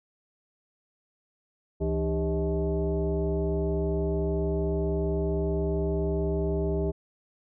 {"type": "tone with frequency modulation", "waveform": "sine", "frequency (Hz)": 164.81, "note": "E3", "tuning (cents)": 0, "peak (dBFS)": -24, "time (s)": [1.8, 6.92], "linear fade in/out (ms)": 20, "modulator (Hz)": 234, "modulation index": 1.6, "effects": []}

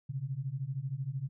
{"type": "beating tone pair", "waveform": "sine", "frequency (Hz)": [127.4, 140.4], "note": ["C3", "C#3"], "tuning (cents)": [-46, 22], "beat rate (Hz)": 13, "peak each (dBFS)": [-37, -36], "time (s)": [0.09, 1.29], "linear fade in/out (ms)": 10, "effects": []}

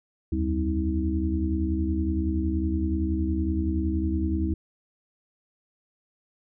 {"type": "tone cluster", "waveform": "sine", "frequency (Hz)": [74.9, 85.6, 197.5, 263.2, 321], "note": ["D2", "F2", "G3", "C4", "E4"], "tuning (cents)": [35, -34, 13, 10, -46], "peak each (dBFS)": [-26, -34, -31, -35, -28], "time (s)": [0.32, 4.54], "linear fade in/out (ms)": 5, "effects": []}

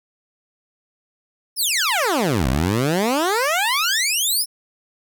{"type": "exponential two-way sweep", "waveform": "15% pulse", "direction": "down then up", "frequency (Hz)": [5520, 60.2, 5520], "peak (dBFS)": -11, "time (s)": [1.56, 4.46], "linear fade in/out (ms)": 50, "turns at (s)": 2.48, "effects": []}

